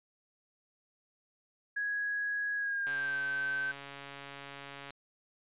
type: tone with pitch glide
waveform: sine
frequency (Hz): 1662 to 1541.8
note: G#6 to G6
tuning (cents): +1 to -29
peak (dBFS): -31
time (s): 1.76-3.72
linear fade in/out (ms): 10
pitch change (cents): -130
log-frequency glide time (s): 2.56-3.21
type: click train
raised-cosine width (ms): 0.3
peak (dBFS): -29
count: 286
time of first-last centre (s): 2.87-4.906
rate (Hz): 140
effects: resampled to 8000 Hz